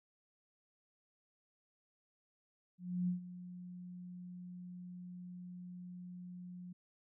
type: tone with ADSR envelope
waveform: sine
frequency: 179.1 Hz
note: F3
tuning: 44 cents sharp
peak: -31 dBFS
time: 2.78-6.73 s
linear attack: 300 ms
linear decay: 120 ms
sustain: -15 dB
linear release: 8 ms
effects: none